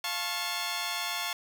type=chord; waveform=10% pulse; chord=F augmented; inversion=none; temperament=just; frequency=698.5 / 873.1 / 1091.3 Hz; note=F5 / A5 / C#6; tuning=0 / -14 / -27 cents; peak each=-28 / -28 / -26 dBFS; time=0.04-1.33 s; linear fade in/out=2 ms; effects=none